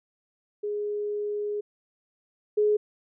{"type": "tone pair in turn", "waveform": "sine", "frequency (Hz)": [415.3, 420.4], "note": ["G#4", "G#4"], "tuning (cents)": [0, 21], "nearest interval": "unison", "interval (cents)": 21, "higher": "second", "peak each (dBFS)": [-27, -19], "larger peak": "second", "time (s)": [[0.63, 1.61], [2.57, 2.77]], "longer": "first", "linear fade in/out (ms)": 10, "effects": []}